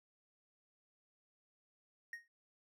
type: tone with exponential decay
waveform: triangle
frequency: 1864.7 Hz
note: A#6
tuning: in tune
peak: -38 dBFS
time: 2.13-2.28 s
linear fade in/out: 2 ms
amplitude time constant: 31 ms
effects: none